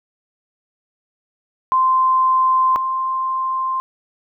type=tone pair in turn; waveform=sine; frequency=1040 / 1047.8 Hz; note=C6 / C6; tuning=-11 / +2 cents; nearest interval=unison; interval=13 cents; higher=second; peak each=-12 / -18 dBFS; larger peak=first; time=1.72-2.76 / 2.76-3.8 s; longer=neither; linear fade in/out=0 ms; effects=none